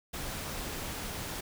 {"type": "noise", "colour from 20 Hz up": "pink", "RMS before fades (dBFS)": -38, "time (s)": [0.13, 1.41], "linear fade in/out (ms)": 10, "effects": []}